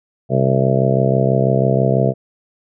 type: harmonic tone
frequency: 66.1 Hz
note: C2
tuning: 18 cents sharp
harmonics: 2 / 3 / 4 / 5 / 6 / 7 / 8 / 9 / 10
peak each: -16 / -20 / -27 / -27 / -22 / -21 / -26 / -23 / -20 dBFS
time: 0.29-2.14 s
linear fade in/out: 50 ms
effects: none